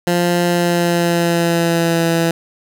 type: tone with pitch glide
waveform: 15% pulse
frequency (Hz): 174.61 to 166.63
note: F3 to E3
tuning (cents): 0 to +19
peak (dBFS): -7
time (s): 0.07-2.31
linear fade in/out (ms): 2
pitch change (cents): -81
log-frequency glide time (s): 0.46-2.04
effects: none